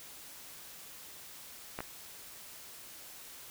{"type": "clicks", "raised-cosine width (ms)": 0.5, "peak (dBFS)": -22, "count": 2, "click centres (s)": [1.789, 1.805], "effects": ["white hiss -50 dBFS RMS until 3.5 s"]}